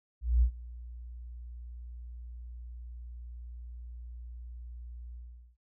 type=tone with ADSR envelope; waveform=sine; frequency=59.7 Hz; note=A#1; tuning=42 cents sharp; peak=-19 dBFS; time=0.21-5.57 s; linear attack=210 ms; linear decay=86 ms; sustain=-22 dB; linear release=420 ms; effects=none